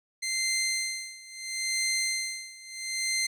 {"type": "tone with tremolo", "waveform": "15% pulse", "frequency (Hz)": 2081, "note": "C7", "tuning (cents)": -10, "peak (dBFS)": -19, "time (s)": [0.22, 3.27], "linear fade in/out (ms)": 10, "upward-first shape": "sine", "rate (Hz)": 0.74, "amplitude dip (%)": 90, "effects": ["low-pass 12000 Hz 12 dB/octave"]}